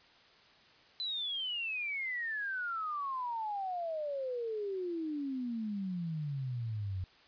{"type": "exponential sweep", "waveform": "sine", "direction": "down", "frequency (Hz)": [4053, 90.1], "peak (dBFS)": -34, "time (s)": [1, 7.04], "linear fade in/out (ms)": 0, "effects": ["white hiss -61 dBFS RMS until 7.27 s", "resampled to 11025 Hz"]}